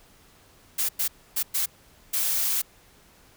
blue noise bursts at uneven times, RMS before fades -25 dBFS, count 5, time 0.78-0.89 / 0.99-1.08 / 1.36-1.43 / 1.54-1.66 / 2.13-2.62 s, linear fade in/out 10 ms, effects pink hiss -56 dBFS RMS until 3.36 s

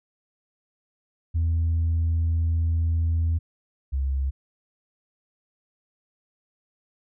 sine tone pair in turn, 82.41 / 67.68 Hz, E2 / C#2, 0 / -41 cents, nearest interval minor third, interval 341 cents, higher first, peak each -18 / -21 dBFS, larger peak first, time 1.34-3.39 / 3.92-4.31 s, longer first, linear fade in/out 20 ms, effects tanh soft clip ceiling -18 dBFS

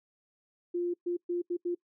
sine tone bursts at uneven times, 350 Hz, F4, 4 cents sharp, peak -28 dBFS, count 5, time 0.74-0.94 / 1.06-1.17 / 1.29-1.42 / 1.5-1.57 / 1.65-1.75 s, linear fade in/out 10 ms, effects noise-tail reverb RT60 0.1 s tail -24 dB re dry

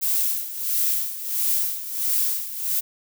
violet noise with tremolo, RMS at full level -21 dBFS, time 0.01-2.81 s, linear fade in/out 20 ms, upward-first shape sine, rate 1.5 Hz, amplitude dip 75%, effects none

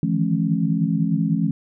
sine tone cluster, 152.6 / 158.8 / 168.8 / 212 / 271.2 Hz, D#3 / D#3 / E3 / G#3 / C#4, -33 / +36 / +41 / +36 / -38 cents, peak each -29 / -27 / -21 / -23 / -25 dBFS, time 0.03-1.51 s, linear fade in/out 2 ms, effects none

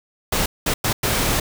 pink noise bursts at uneven times, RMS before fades -20 dBFS, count 4, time 0.32-0.46 / 0.66-0.74 / 0.84-0.93 / 1.03-1.4 s, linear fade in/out 5 ms, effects none

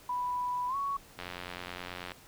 sine tone with pitch glide, 987.8 to 1115.2 Hz, B5 to C#6, 0 to +10 cents, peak -30 dBFS, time 0.09-0.97 s, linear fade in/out 5 ms, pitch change +210 cents, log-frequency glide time 0.68-0.76 s
click train, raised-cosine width 0.3 ms, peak -23 dBFS, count 84, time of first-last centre 1.19-2.118 s, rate 89.4 Hz
effects pink hiss -55 dBFS RMS until 2.27 s

